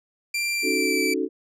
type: tone with pitch glide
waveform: sawtooth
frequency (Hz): 2366 to 2321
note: D7 to D7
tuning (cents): +12 to -21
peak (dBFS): -20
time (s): 0.34-1.14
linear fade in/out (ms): 5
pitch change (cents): -33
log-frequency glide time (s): 0.53-0.99
type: chord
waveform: sine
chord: D# half-diminished seventh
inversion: third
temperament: equal with one note detuned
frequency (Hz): 277.2 / 311.1 / 370 / 438.5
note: C#4 / D#4 / F#4 / A4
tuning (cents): 0 / 0 / 0 / -6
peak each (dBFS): -28 / -28 / -27 / -28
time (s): 0.62-1.29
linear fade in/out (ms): 50
effects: low-pass 12000 Hz 12 dB/octave